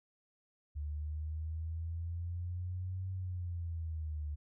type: exponential two-way sweep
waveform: sine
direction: up then down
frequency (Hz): 73.42 to 94.3 to 73.42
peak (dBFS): -36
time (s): 0.75-4.36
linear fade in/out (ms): 20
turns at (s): 3.11
effects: none